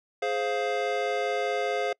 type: chord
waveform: square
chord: F minor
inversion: first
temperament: just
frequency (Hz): 419.1 / 523.8 / 698.5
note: Ab4 / C5 / F5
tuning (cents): +16 / +2 / 0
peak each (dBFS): -31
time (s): 0.22-1.93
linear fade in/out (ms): 5
effects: noise-tail reverb RT60 0.1 s tail -26 dB re dry + low-pass 4000 Hz 12 dB/octave